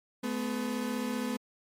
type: tone pair together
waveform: 35% pulse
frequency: 215.1 / 250.4 Hz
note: A3 / B3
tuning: -39 / +24 cents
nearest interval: minor third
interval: 263 cents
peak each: -33 / -31 dBFS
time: 0.23-1.37 s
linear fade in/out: 10 ms
effects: MP3 64 kbps